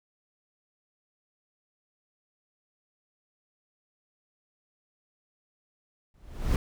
brown noise with exponential growth, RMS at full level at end -20 dBFS, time 6.14-6.56 s, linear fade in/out 2 ms, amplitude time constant 90 ms, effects none

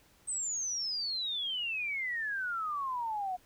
sine exponential sweep, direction down, 8372 to 716 Hz, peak -32 dBFS, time 0.27-3.37 s, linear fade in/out 20 ms, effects pink hiss -64 dBFS RMS until 3.45 s

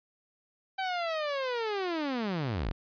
sawtooth linear sweep, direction down, 776 to 33.04 Hz, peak -26 dBFS, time 0.78-2.72 s, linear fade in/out 10 ms, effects resampled to 11025 Hz

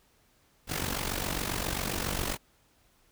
pink noise with amplitude modulation, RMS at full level -29 dBFS, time 0.67-2.38 s, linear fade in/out 50 ms, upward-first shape sine, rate 47.4 Hz, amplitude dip 75%, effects pink hiss -66 dBFS RMS until 3.11 s

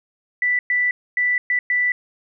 sine tone bursts at uneven times, 1975.5 Hz, B6, in tune, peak -16 dBFS, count 5, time 0.42-0.59 / 0.7-0.91 / 1.17-1.38 / 1.5-1.59 / 1.7-1.92 s, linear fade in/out 2 ms, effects none

